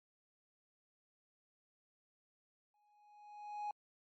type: tone with exponential growth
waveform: triangle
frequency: 833 Hz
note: G#5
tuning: 5 cents sharp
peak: -34 dBFS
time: 2.74-3.71 s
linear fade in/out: 2 ms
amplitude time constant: 210 ms
effects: tanh soft clip ceiling -31 dBFS + MP3 32 kbps